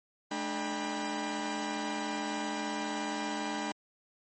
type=tone cluster; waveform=sawtooth; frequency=214.7 / 298.3 / 797 / 975 Hz; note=A3 / D4 / G5 / B5; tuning=-42 / +27 / +28 / -23 cents; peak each=-35 / -33 / -35 / -36 dBFS; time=0.31-3.72 s; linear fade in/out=5 ms; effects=MP3 32 kbps